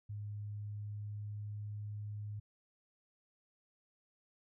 sine tone with pitch glide, 103.83 to 104.43 Hz, G#2 to G#2, 0 to +10 cents, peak -40 dBFS, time 0.09-2.4 s, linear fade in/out 10 ms, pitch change +10 cents, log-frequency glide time 0.43-1.8 s, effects none

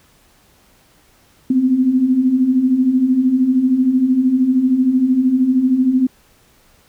sine beating tone pair, 246.9 / 259.9 Hz, B3 / C4, 0 / -11 cents, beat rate 13 Hz, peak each -19 / -12 dBFS, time 1.5-6.07 s, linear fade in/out 5 ms, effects pink hiss -53 dBFS RMS until 6.88 s

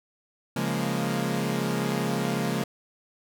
sawtooth chord, Bb minor seventh, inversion first, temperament equal, 138.59 / 174.61 / 207.7 / 233.1 Hz, Db3 / F3 / Ab3 / Bb3, 0 / 0 / 0 / 0 cents, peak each -27 dBFS, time 0.56-2.64 s, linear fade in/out 5 ms, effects none

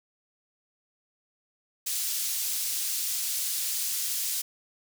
pink high-pass noise, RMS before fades -30 dBFS, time 1.86-4.42 s, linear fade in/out 10 ms, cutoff 5500 Hz, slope 12 dB/octave, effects none

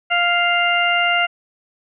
harmonic tone, 698.5 Hz, F5, in tune, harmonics 1 / 2 / 3 / 4, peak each -20 / -20 / -20 / -20 dBFS, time 0.1-1.27 s, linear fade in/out 20 ms, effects none

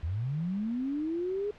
sine linear sweep, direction up, 73.8 to 420.6 Hz, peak -29 dBFS, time 0.03-1.51 s, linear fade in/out 5 ms, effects pink hiss -54 dBFS RMS until 1.58 s + low-pass 3000 Hz 12 dB/octave

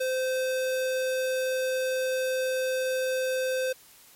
square tone, 517 Hz, C5, 21 cents flat, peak -26 dBFS, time 0-3.73 s, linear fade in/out 10 ms, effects white hiss -54 dBFS RMS until 4.15 s + MP3 64 kbps

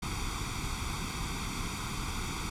pink noise with comb filter, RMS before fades -35 dBFS, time 0.02-2.5 s, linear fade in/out 10 ms, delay 0.86 ms, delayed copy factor +0.85, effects low-pass 9000 Hz 12 dB/octave

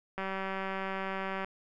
click train, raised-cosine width 0.5 ms, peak -21 dBFS, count 244, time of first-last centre 0.18-1.446 s, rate 192 Hz, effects none

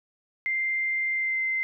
sine tone with pitch glide, 2093 to 2075 Hz, C7 to C7, 0 to -15 cents, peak -24 dBFS, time 0.46-1.63 s, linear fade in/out 0 ms, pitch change -15 cents, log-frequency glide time 1.12-1.4 s, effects none

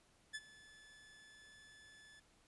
sawtooth tone with ADSR envelope, 1733 Hz, A6, 27 cents flat, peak -37 dBFS, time 0.33-2.2 s, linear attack 22 ms, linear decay 42 ms, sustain -19 dB, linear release 8 ms, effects pink hiss -71 dBFS RMS until 2.47 s + resampled to 24000 Hz

